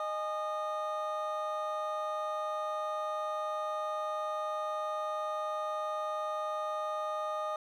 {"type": "tone cluster", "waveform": "triangle", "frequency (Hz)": [617, 830, 1227], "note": ["D#5", "G#5", "D#6"], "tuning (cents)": [-15, -1, -25], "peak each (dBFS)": [-34, -40, -34], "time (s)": [0, 7.56], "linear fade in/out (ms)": 2, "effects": []}